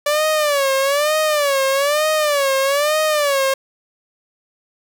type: tone with vibrato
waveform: sawtooth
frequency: 578 Hz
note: D5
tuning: 28 cents flat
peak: -11 dBFS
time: 0.06-3.54 s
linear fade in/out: 5 ms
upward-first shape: sine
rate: 1.1 Hz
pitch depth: 130 cents each way
effects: none